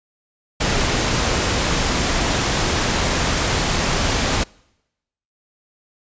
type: noise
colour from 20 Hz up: pink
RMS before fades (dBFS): -19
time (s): 0.6-4.44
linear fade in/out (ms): 10
effects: noise-tail reverb RT60 0.9 s tail -26 dB re dry + resampled to 16000 Hz